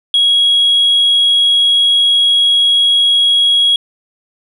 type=tone; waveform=sine; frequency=3313 Hz; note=G#7; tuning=5 cents flat; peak=-6 dBFS; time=0.14-3.76 s; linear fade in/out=2 ms; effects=tanh soft clip ceiling -5 dBFS